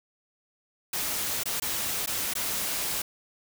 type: noise with dropouts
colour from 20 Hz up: white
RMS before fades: -30 dBFS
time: 0.93-3.02 s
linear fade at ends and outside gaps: 5 ms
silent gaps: 1.435-1.456 / 1.6-1.62 / 2.061-2.072 / 2.337-2.352 s
effects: none